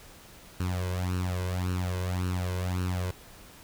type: tone with flanger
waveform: sawtooth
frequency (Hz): 90.9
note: F#2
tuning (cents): -30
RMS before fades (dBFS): -30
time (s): 0.6-3.11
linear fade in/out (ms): 0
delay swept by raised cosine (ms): 0.71 to 2.01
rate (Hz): 1.8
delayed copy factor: +0.8
effects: pink hiss -51 dBFS RMS until 3.63 s